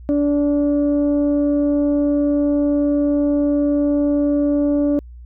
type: tone pair together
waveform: sine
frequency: 289.4 / 579.5 Hz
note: D4 / D5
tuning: -25 / -23 cents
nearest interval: octave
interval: 1202 cents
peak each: -14 / -20 dBFS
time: 0.09-4.99 s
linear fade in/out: 0 ms
effects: tanh soft clip ceiling -9 dBFS + added 60 Hz sine -35 dBFS peak until 5.25 s